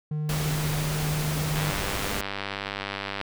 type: tone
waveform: triangle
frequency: 152 Hz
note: D#3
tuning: 40 cents flat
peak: -24 dBFS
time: 0.11-1.71 s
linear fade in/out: 5 ms
type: noise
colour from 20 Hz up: pink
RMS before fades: -31 dBFS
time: 0.29-2.21 s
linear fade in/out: 2 ms
type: click train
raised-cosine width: 0.3 ms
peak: -14 dBFS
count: 165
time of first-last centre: 1.56-3.213 s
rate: 99.2 Hz
effects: none